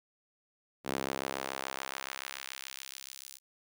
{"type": "tone with high-pass filter sweep", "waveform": "sawtooth", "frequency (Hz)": 67, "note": "C2", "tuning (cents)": 42, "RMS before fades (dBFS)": -40, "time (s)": [0.84, 3.4], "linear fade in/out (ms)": 50, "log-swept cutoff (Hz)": [260, 6400], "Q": 0.78, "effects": []}